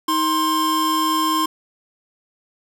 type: tone pair together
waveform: square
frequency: 316.4 / 1054 Hz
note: D#4 / C6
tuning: +29 / +12 cents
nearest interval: octave + major sixth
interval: 2083 cents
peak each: -23 / -19 dBFS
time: 0.08-1.46 s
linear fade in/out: 5 ms
effects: none